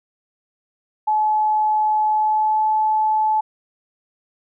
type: tone with pitch glide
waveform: sine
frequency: 857 to 864.5 Hz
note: A5 to A5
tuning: -46 to -31 cents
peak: -15 dBFS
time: 1.07-3.41 s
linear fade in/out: 10 ms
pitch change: +15 cents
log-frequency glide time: 2.08-2.66 s
effects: none